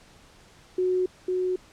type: tone with echo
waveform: sine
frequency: 367.2 Hz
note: F#4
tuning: 13 cents flat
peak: -21 dBFS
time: 0.78-1.06 s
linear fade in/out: 5 ms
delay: 500 ms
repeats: 1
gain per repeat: -2 dB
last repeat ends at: 1.56 s
effects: pink hiss -54 dBFS RMS until 1.72 s + low-pass 8000 Hz 12 dB/octave